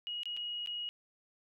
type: tone with dropouts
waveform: sine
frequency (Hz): 2894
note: F#7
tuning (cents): -39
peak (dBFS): -36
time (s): 0.07-0.89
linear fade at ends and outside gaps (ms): 0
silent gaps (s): 0.233-0.256 / 0.366-0.372 / 0.661-0.673
effects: none